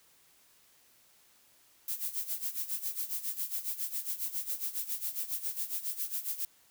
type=noise with tremolo; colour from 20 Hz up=violet; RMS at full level=-33 dBFS; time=1.88-6.45 s; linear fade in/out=2 ms; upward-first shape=sine; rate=7.3 Hz; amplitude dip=80%; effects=white hiss -64 dBFS RMS until 6.7 s